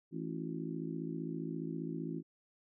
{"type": "harmonic tone with a mistuned harmonic", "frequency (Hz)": 55, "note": "A1", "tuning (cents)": 0, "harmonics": [3, 4, 5, 6, 7], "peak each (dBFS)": [-41, -46, -42, -44, -47], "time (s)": [0.11, 2.23], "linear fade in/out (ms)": 50, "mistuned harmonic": 7, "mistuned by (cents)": -86, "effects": []}